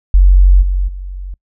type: tone with level steps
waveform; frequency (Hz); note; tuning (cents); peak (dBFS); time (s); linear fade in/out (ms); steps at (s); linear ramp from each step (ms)
sine; 46.25; F#1; 0; -3 / -11 / -22; 0.14-1.34; 0; 0.61 / 0.87; 20
effects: noise-tail reverb RT60 0.1 s tail -26 dB re dry